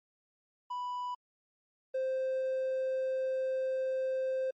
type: tone pair in turn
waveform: triangle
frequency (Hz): 987.8 / 523.3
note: B5 / C5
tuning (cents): 0 / 0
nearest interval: major seventh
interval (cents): 1100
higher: first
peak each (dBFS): -32 / -27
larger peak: second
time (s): 0.7-1.15 / 1.94-4.51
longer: second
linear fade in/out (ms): 10
effects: tanh soft clip ceiling -24 dBFS + MP3 32 kbps